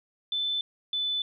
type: tone pair in turn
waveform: sine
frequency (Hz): 3520 / 3500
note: A7 / A7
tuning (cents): 0 / -10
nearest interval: unison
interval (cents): 10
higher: first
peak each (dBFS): -26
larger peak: neither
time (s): 0.32-0.61 / 0.93-1.22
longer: neither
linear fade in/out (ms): 2
effects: none